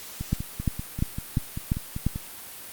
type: two click trains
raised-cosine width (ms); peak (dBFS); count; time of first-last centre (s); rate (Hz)
5; -18 / -10; 11 / 6; 0.21-2.159 / 0.33-2.066; 5.13 / 2.88
effects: white hiss -41 dBFS RMS until 2.72 s + Opus 48 kbps